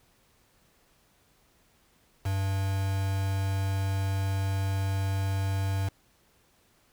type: tone with quantisation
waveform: triangle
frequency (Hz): 97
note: G2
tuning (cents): -18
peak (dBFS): -24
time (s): 2.25-5.89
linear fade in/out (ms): 10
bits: 6
effects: pink hiss -65 dBFS RMS until 6.92 s